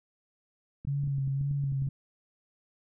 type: clicks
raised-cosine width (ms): 5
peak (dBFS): -29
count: 11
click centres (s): 0.85 / 1.037 / 1.075 / 1.184 / 1.276 / 1.412 / 1.512 / 1.639 / 1.723 / 1.822 / 1.871
type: tone with vibrato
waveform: sine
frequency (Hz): 138.59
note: C#3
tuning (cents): 0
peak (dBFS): -27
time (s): 0.87-1.89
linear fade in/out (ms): 5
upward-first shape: sine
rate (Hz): 1.9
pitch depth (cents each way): 39
effects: none